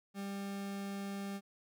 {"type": "tone", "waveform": "40% pulse", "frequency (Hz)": 198.3, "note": "G3", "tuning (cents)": 20, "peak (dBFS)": -38, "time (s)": [0.14, 1.41], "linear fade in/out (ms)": 50, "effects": []}